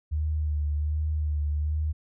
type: tone with vibrato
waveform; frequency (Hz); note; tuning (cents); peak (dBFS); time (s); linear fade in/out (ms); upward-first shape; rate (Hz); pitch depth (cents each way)
sine; 75.5; D2; +48; -24; 0.11-1.93; 20; sine; 1.3; 36
effects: none